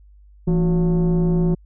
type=tone with frequency modulation; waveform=sine; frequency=168.6 Hz; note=E3; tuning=39 cents sharp; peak=-12 dBFS; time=0.47-1.55 s; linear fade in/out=10 ms; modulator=197 Hz; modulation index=0.77; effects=tanh soft clip ceiling -14 dBFS + added 50 Hz sine -45 dBFS peak until 1.65 s